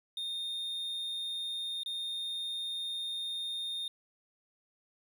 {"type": "tone with dropouts", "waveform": "triangle", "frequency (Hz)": 3661, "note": "A#7", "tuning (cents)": -32, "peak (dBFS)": -33, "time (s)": [0.17, 3.88], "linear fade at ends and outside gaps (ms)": 2, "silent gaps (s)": [1.834, 1.86], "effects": ["11-bit"]}